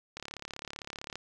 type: click train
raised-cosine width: 0.2 ms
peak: -22 dBFS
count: 36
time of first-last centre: 0.17-1.156 s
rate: 35.5 Hz
effects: none